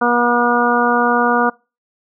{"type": "harmonic tone", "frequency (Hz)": 240.6, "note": "B3", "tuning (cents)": -45, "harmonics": [1, 2, 3, 4, 5, 6], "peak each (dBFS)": [-19, -19, -19, -19, -19, -19], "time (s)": [0.01, 1.5], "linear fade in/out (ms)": 10, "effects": ["noise-tail reverb RT60 0.3 s tail -25 dB re dry"]}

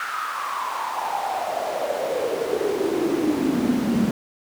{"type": "noise with high-pass filter sweep", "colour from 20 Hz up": "brown", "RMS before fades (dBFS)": -24, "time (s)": [0, 4.11], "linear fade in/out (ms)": 2, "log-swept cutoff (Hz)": [1400, 210], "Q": 7.2, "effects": []}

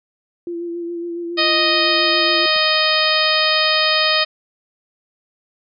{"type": "tone with vibrato", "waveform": "sine", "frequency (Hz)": 342.3, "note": "F4", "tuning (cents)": -35, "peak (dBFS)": -23, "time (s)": [0.47, 2.46], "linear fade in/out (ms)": 2, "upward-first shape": "sine", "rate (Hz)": 7.2, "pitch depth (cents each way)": 24}
{"type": "harmonic tone", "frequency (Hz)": 622.3, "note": "D#5", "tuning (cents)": 0, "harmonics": [1, 2, 3, 4, 5, 6, 7, 8], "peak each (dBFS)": [-22, -22, -22, -22, -22, -22, -22, -22], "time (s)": [1.37, 4.25], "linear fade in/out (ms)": 20}
{"type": "clicks", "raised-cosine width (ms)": 2, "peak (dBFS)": -29, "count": 2, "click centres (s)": [2.56, 2.565]}
{"effects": []}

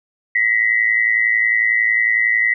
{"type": "tone pair together", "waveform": "sine", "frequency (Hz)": [1915, 2026], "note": ["A#6", "B6"], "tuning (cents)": [46, 44], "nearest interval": "minor second", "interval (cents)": 98, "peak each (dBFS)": -16, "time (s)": [0.35, 2.54], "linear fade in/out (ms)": 5, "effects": []}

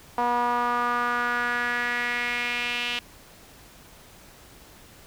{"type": "tone with band-pass filter sweep", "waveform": "sawtooth", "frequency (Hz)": 241.6, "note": "B3", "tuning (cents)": -38, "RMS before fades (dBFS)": -26, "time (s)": [0.18, 2.99], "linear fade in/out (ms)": 2, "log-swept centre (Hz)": [900, 2900], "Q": 3.6, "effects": ["pink hiss -50 dBFS RMS until 5.06 s"]}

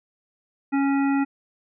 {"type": "harmonic tone", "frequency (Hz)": 276.7, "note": "C#4", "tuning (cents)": -3, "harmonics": [1, 3, 5, 7, 9], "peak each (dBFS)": [-19, -29, -33, -36, -38], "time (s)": [0.72, 1.25], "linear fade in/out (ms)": 20, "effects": []}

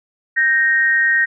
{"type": "tone pair together", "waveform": "sine", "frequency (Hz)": [1568, 1864.7], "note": ["G6", "A#6"], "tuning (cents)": [0, 0], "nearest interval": "minor third", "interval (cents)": 300, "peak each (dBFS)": [-18, -13], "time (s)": [0.36, 1.26], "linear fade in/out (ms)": 20, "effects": []}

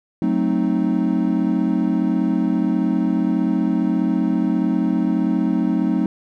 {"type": "chord", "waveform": "triangle", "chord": "F# diminished seventh", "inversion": "none", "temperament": "equal", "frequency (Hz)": [185, 220, 261.6, 311.1], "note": ["F#3", "A3", "C4", "Eb4"], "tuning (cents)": [0, 0, 0, 0], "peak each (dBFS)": -20, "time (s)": [0.22, 6.06], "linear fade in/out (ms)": 2, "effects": []}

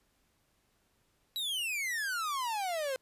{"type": "exponential sweep", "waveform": "45% pulse", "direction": "down", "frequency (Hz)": [3951, 510], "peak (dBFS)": -32, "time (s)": [1.36, 2.96], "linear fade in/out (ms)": 0, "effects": ["pink hiss -73 dBFS RMS until 3.01 s", "resampled to 32000 Hz"]}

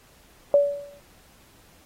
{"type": "tone with exponential decay", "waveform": "sine", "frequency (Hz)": 572, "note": "D5", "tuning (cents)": -46, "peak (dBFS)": -11, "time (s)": [0.54, 1], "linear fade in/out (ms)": 1, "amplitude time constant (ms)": 99, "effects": ["pink hiss -56 dBFS RMS until 1.85 s", "AAC 48 kbps"]}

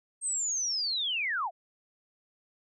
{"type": "linear sweep", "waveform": "sine", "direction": "down", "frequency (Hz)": [8500, 622.3], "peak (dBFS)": -28, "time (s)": [0.21, 1.51], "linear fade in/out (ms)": 50, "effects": []}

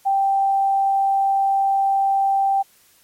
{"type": "tone", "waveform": "sine", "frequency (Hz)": 784, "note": "G5", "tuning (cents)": 0, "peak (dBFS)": -15, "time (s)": [0.05, 2.63], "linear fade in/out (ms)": 20, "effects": ["white hiss -55 dBFS RMS until 3.03 s", "MP3 64 kbps"]}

